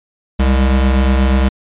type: tone pair together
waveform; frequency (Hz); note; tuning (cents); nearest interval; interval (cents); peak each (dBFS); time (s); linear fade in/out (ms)
square; 65.11 / 203.7; C2 / G#3; -8 / -33; octave + minor sixth; 1975; -11 / -19; 0.39-1.49; 10
effects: resampled to 8000 Hz